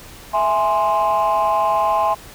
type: chord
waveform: sine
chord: E augmented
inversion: none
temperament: equal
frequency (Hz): 659.3 / 830.6 / 1046.5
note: E5 / G#5 / B#5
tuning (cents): 0 / 0 / 0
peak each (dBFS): -19 / -17 / -17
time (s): 0.33-2.15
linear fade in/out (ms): 20
effects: tanh soft clip ceiling -10 dBFS + pink hiss -40 dBFS RMS until 2.34 s